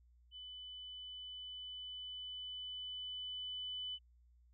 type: tone with level ramp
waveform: sine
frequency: 3000 Hz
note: F#7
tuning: 23 cents sharp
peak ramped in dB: -48 to -40 dBFS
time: 0.31-3.99 s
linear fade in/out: 50 ms
effects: added 60 Hz sine -64 dBFS peak until 4.53 s